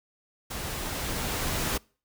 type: noise with level ramp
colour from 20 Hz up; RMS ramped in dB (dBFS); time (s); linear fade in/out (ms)
pink; -35 to -28; 0.5-1.78; 10
effects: noise-tail reverb RT60 0.4 s tail -26 dB re dry